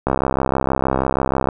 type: click train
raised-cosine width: 1 ms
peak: -3 dBFS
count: 95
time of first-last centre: 0.07-1.488 s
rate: 66.3 Hz
effects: none